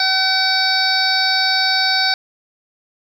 harmonic tone, 760 Hz, F#5, 46 cents sharp, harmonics 1 / 2 / 3 / 5 / 6 / 7, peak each -22 / -20 / -24 / -22 / -18 / -23 dBFS, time 0-2.14 s, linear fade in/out 2 ms, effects 7-bit

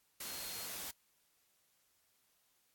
sine tone in noise, 4244 Hz, C8, 24 cents sharp, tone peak -50 dBFS, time 0.25-0.66 s, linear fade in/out 5 ms, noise white, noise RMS -44 dBFS, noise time 0.2-0.91 s, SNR -9 dB, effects white hiss -75 dBFS RMS until 2.74 s + AAC 64 kbps

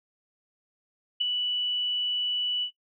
sine tone with ADSR envelope, 2960 Hz, F#7, in tune, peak -20 dBFS, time 1.2-2.71 s, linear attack 14 ms, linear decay 5 ms, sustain -5 dB, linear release 83 ms, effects noise-tail reverb RT60 0.1 s tail -17 dB re dry

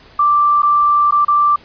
sine tone with dropouts, 1174.7 Hz, D6, in tune, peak -9 dBFS, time 0.19-1.56 s, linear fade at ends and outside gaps 5 ms, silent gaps 0.621-0.63 / 1.11-1.122 / 1.249-1.281 s, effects pink hiss -44 dBFS RMS until 1.64 s + resampled to 11025 Hz

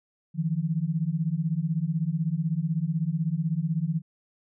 sine beating tone pair, 154 / 170 Hz, D#3 / F3, -17 / -46 cents, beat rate 16 Hz, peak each -27 dBFS, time 0.34-4.02 s, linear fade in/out 50 ms, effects none

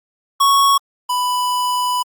square tone pair in turn, 1108.7 / 992.3 Hz, C#6 / B5, 0 / +8 cents, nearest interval major second, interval 192 cents, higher first, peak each -11 / -17 dBFS, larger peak first, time 0.4-0.78 / 1.09-2.03 s, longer second, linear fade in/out 10 ms, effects Opus 48 kbps

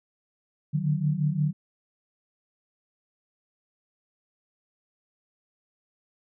sine tone cluster, 145.7 / 151.4 / 186.4 Hz, D3 / D#3 / F#3, -13 / -47 / +13 cents, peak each -28 / -25 / -30 dBFS, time 0.73-1.53 s, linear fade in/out 20 ms, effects none

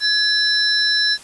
sine tone cluster, 1690 / 4001 / 5340 Hz, G#6 / B7 / E8, +30 / +22 / +22 cents, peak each -19 dBFS, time 0-1.18 s, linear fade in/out 50 ms, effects white hiss -41 dBFS RMS until 1.23 s + resampled to 24000 Hz

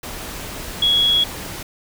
sine tone in noise, 3339 Hz, G#7, 9 cents sharp, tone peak -13 dBFS, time 0.82-1.24 s, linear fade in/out 5 ms, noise pink, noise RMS -31 dBFS, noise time 0.03-1.63 s, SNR +15 dB, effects none

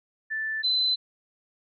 sine tone pair in turn, 1760 / 4036 Hz, A6 / B7, 0 / +37 cents, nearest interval octave + major second, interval 1437 cents, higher second, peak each -27 / -21 dBFS, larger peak second, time 0.3-0.63 / 0.63-0.96 s, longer neither, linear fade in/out 20 ms, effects none

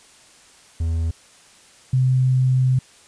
triangle / sine tone pair in turn, 81.8 / 129.03 Hz, E2 / C3, -13 / -24 cents, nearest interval minor sixth, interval 789 cents, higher second, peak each -17 / -14 dBFS, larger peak second, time 0.8-1.11 / 1.93-2.79 s, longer second, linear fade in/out 5 ms, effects white hiss -50 dBFS RMS until 3.07 s + resampled to 22050 Hz

